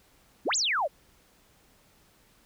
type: exponential two-way sweep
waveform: sine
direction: up then down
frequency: 192 to 7902 to 505 Hz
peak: -24 dBFS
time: 0.45-0.88 s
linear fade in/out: 20 ms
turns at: 0.56 s
effects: pink hiss -62 dBFS RMS until 2.45 s